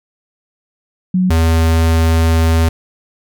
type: tone pair in turn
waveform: sine / square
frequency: 183.9 / 81.7 Hz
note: F#3 / E2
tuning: -10 / -15 cents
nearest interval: octave + major second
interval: 1405 cents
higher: first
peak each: -10 / -10 dBFS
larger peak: neither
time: 1.14-1.3 / 1.3-2.69 s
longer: second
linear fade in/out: 5 ms
effects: none

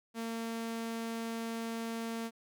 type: tone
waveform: sawtooth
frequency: 228.2 Hz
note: A#3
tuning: 37 cents flat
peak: -32 dBFS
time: 0.14-2.31 s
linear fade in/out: 50 ms
effects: none

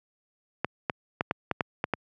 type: clicks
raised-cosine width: 0.5 ms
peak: -10 dBFS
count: 8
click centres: 0.646 / 0.898 / 1.209 / 1.311 / 1.513 / 1.608 / 1.841 / 1.937 s
effects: high-pass 100 Hz 12 dB/octave

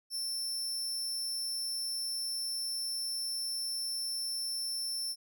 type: tone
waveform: sawtooth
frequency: 5370 Hz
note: E8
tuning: 31 cents sharp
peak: -31 dBFS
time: 0.1-5.16 s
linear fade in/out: 50 ms
effects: none

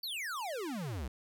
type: exponential sweep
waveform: square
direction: down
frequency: 4660 to 58.27 Hz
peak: -37 dBFS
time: 0.03-1.08 s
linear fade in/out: 5 ms
effects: none

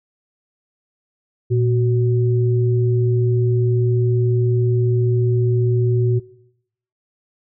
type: tone pair together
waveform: sine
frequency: 117.3 / 372.4 Hz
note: A#2 / F#4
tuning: +11 / +11 cents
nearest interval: octave + minor sixth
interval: 2000 cents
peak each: -15 / -20 dBFS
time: 1.5-6.2 s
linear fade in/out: 20 ms
effects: noise-tail reverb RT60 0.8 s tail -21 dB re dry

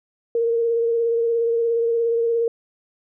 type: tone with vibrato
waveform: sine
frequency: 463.6 Hz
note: A#4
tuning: 10 cents flat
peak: -17 dBFS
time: 0.35-2.48 s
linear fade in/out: 2 ms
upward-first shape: sine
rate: 17 Hz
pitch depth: 22 cents each way
effects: none

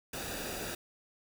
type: noise with comb filter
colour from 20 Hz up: pink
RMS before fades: -39 dBFS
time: 0.13-0.75 s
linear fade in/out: 5 ms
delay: 0.94 ms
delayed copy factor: -0.6
effects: none

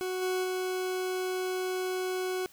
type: tone with level steps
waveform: 40% pulse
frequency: 370 Hz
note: F#4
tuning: in tune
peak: -30 / -27 / -29 dBFS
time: 0.01-2.46 s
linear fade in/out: 0 ms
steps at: 0.21 / 0.43 s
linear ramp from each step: 20 ms
effects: white hiss -57 dBFS RMS until 2.52 s

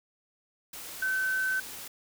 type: tone in noise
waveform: sine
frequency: 1530 Hz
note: G6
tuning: 42 cents flat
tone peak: -26 dBFS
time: 1.02-1.6 s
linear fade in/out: 5 ms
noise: white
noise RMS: -42 dBFS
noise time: 0.73-1.88 s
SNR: +13 dB
effects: none

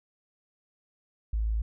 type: tone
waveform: sine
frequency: 54.4 Hz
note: A1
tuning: 19 cents flat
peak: -25 dBFS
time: 1.33-1.62 s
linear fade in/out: 5 ms
effects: none

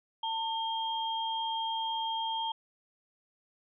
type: tone pair together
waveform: sine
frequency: 899 / 3212 Hz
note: A5 / G7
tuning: +37 / +41 cents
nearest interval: octave + minor seventh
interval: 2204 cents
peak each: -32 / -35 dBFS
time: 0.23-2.52 s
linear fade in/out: 5 ms
effects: none

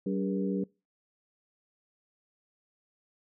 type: harmonic tone with a mistuned harmonic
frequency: 96 Hz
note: G2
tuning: 36 cents flat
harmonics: 2 / 3 / 4 / 5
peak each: -30 / -34 / -36 / -38 dBFS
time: 0.06-0.64 s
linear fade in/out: 5 ms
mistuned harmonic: 4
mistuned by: +95 cents
effects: noise-tail reverb RT60 0.3 s tail -26 dB re dry

